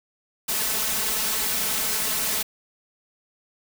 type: noise with comb filter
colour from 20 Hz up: white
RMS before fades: -25 dBFS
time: 0.48-2.43 s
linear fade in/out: 10 ms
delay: 4.6 ms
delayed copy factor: +1
effects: none